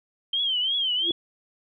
sine tone with vibrato, 3136 Hz, G7, in tune, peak -22 dBFS, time 0.33-1.12 s, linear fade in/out 5 ms, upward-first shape triangle, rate 2.9 Hz, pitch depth 140 cents each way
sine tone with exponential growth, 340 Hz, F4, 46 cents flat, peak -22 dBFS, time 0.98-1.11 s, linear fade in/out 1 ms, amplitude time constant 27 ms
effects none

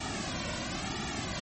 pink noise with flanger, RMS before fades -35 dBFS, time 0-1.4 s, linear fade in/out 10 ms, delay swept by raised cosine 1.9 to 2.4 ms, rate 1 Hz, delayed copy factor -0.95, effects MP3 32 kbps

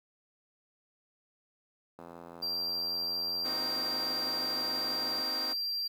click train, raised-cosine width 1 ms, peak -32 dBFS, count 275, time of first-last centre 1.99-5.21 s, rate 85.1 Hz
triangle tone, 4728 Hz, D8, 11 cents sharp, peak -30 dBFS, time 2.42-5.88 s, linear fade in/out 10 ms
10% pulse chord, C half-diminished seventh, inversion third, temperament equal with one note detuned, 237.7 / 261.6 / 311.1 / 370 Hz, Bb3 / C4 / Eb4 / Gb4, +34 / 0 / 0 / 0 cents, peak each -40 / -34 / -35 / -40 dBFS, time 3.44-5.54 s, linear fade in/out 20 ms
effects high-pass 150 Hz 12 dB/octave + 10-bit

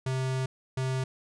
square tone pair in turn, 130.81 / 130.81 Hz, C3 / C3, 0 / 0 cents, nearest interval unison, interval 0 cents, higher neither, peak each -28 dBFS, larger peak neither, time 0.06-0.46 / 0.77-1.04 s, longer first, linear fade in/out 5 ms, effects resampled to 22050 Hz

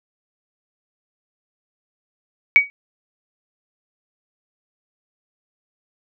sine tone with exponential decay, 2258 Hz, C#7, 31 cents sharp, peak -3 dBFS, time 2.56-2.7 s, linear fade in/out 0 ms, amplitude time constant 29 ms, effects none

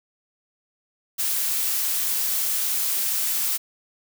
blue noise, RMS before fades -24 dBFS, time 1.18-3.58 s, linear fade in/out 20 ms, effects none

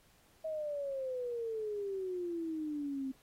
sine exponential sweep, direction down, 642 to 261.6 Hz, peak -35 dBFS, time 0.44-3.12 s, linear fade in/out 10 ms, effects pink hiss -67 dBFS RMS until 3.22 s + AAC 48 kbps

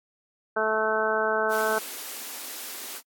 harmonic tone, 218.1 Hz, A3, 15 cents flat, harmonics 1 / 2 / 3 / 4 / 5 / 6 / 7, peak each -39 / -28 / -28 / -31 / -33 / -31 / -28 dBFS, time 0.56-1.79 s, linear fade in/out 10 ms
white high-pass noise, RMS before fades -37 dBFS, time 1.49-3.02 s, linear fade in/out 50 ms, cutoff 220 Hz, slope 96 dB/octave
effects AAC 64 kbps

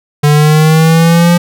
square exponential sweep, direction up, 146.6 to 174.61 Hz, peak -5 dBFS, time 0.23-1.38 s, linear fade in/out 10 ms, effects none

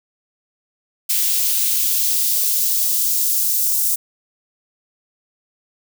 blue noise with high-pass filter sweep, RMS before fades -18 dBFS, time 1.09-3.96 s, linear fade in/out 10 ms, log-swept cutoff 2600 to 6600 Hz, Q 0.88, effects none

